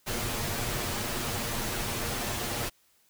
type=noise with comb filter; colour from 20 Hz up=pink; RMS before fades=-32 dBFS; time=0.06-2.7 s; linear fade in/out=20 ms; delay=8.5 ms; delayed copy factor=+0.6; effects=white hiss -66 dBFS RMS until 3.09 s